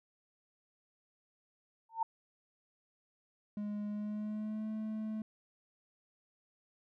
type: tone with exponential growth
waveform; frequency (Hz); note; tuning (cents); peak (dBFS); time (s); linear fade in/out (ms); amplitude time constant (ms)
sine; 900; A5; +39; -26; 1.89-2.03; 5; 29
type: tone with pitch glide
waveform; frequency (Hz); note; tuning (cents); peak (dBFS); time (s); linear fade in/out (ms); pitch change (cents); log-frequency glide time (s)
triangle; 207.7 to 217; G#3 to A3; 0 to -24; -34; 3.57-5.22; 2; +76; 3.88-4.69
effects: none